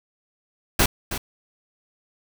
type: noise with echo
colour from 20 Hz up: pink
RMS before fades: -17 dBFS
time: 0.79-0.86 s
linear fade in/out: 5 ms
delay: 320 ms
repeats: 1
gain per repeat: -11 dB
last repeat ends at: 1.18 s
effects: none